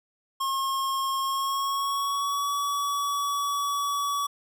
square tone with pitch glide, 1078 to 1137.5 Hz, C#6 to C#6, -49 to +44 cents, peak -26 dBFS, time 0.4-4.27 s, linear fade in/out 10 ms, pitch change +93 cents, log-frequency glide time 1.21-2.52 s, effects none

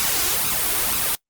white noise with flanger, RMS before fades -21 dBFS, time 0-1.15 s, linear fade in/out 0 ms, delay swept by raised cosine 0.77 to 2.87 ms, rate 2.1 Hz, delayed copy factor +0.55, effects noise-tail reverb RT60 0.1 s tail -23 dB re dry + Opus 48 kbps

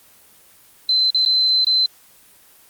sine tone with dropouts, 4068 Hz, C8, 50 cents flat, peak -13 dBFS, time 0.89-1.86 s, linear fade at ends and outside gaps 2 ms, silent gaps 1.104-1.146 / 1.251-1.26 / 1.646-1.668 s, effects white hiss -50 dBFS RMS until 2.69 s + Opus 24 kbps

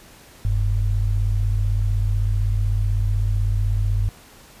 sine tone pair together, 44.95 / 100.9 Hz, F#1 / G#2, -49 / -49 cents, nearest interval octave + major second, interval 1400 cents, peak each -20 dBFS, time 0.45-4.09 s, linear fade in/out 0 ms, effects pink hiss -47 dBFS RMS until 4.6 s + resampled to 32000 Hz

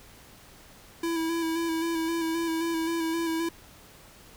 square tone with vibrato, 329.6 Hz, E4, in tune, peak -27 dBFS, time 1.03-3.49 s, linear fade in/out 5 ms, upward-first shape square, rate 3.8 Hz, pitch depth 24 cents each way, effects pink hiss -52 dBFS RMS until 4.36 s

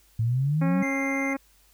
sine exponential sweep, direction up, 109.2 to 196 Hz, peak -21 dBFS, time 0.19-0.83 s, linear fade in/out 5 ms
harmonic tone, 273 Hz, C#4, 26 cents flat, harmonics 1 / 2 / 3 / 4 / 5 / 6 / 7 / 8 / 9, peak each -27 / -33 / -37 / -39 / -41 / -43 / -44 / -45 / -46 dBFS, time 0.61-1.37 s, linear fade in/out 10 ms
triangle tone, 2095 Hz, C7, 2 cents sharp, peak -27 dBFS, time 0.82-1.34 s, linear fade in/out 10 ms
effects added 50 Hz sine -61 dBFS peak until 1.73 s + white hiss -61 dBFS RMS until 1.73 s

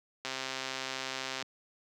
click train, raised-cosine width 0.2 ms, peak -18 dBFS, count 156, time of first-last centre 0.25-1.424 s, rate 132 Hz, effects high-pass 200 Hz 12 dB/octave

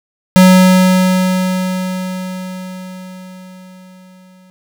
square tone with exponential decay, 185 Hz, F#3, in tune, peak -3 dBFS, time 0.36-4.5 s, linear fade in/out 0 ms, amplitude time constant 900 ms, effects none

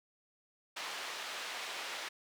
white band-pass noise, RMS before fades -42 dBFS, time 0.76-2.09 s, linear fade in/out 10 ms, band 520 to 3600 Hz, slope 12 dB/octave, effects none

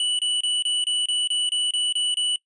square tone bursts, 2960 Hz, F#7, in tune, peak -21 dBFS, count 11, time 0-2.36 s, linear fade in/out 2 ms, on 190 ms, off 27 ms, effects noise-tail reverb RT60 0.1 s tail -21 dB re dry + resampled to 24000 Hz

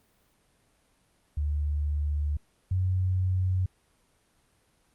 sine tone pair in turn, 73.7 / 92.59 Hz, D2 / F#2, +7 / +2 cents, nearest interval major third, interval 395 cents, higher second, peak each -25 / -23 dBFS, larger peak second, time 1.37-2.37 / 2.71-3.66 s, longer first, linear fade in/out 5 ms, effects pink hiss -67 dBFS RMS until 4.94 s + Opus 32 kbps

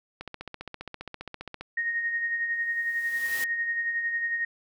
click train, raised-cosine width 0.3 ms, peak -21 dBFS, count 22, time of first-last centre 0.21-1.61 s, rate 15 Hz
sine tone with tremolo, 1862 Hz, A#6, 2 cents flat, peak -24 dBFS, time 1.77-4.45 s, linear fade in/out 5 ms, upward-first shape sine, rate 11 Hz, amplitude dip 45%
white noise with exponential growth, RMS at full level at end -34 dBFS, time 2.52-3.44 s, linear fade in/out 1 ms, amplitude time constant 200 ms
effects none

